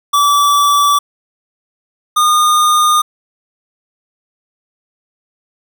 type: tone pair in turn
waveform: square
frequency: 1155 / 1220.4 Hz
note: D6 / D#6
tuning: -29 / -34 cents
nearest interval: minor second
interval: 95 cents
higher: second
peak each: -9 dBFS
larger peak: neither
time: 0.13-0.99 / 2.16-3.02 s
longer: neither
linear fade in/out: 10 ms
effects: none